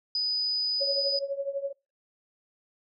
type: tone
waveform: sine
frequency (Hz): 4978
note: D#8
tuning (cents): 0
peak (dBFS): -25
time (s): 0.15-1.19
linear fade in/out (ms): 2
type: tone with tremolo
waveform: sine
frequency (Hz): 555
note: C#5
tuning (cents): +2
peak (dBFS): -25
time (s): 0.8-1.73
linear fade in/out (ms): 20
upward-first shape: triangle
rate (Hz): 12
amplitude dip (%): 90
effects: noise-tail reverb RT60 0.3 s tail -26 dB re dry